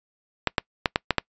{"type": "clicks", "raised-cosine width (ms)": 0.3, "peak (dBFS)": -3, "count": 6, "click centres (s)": [0.473, 0.582, 0.858, 0.959, 1.107, 1.183], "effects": ["noise-tail reverb RT60 0.1 s tail -26 dB re dry", "resampled to 16000 Hz"]}